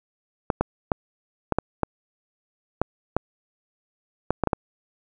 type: clicks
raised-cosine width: 1 ms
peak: -6 dBFS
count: 12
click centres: 0.502 / 0.61 / 0.918 / 1.523 / 1.586 / 1.833 / 2.816 / 3.166 / 4.306 / 4.437 / 4.473 / 4.532 s
effects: none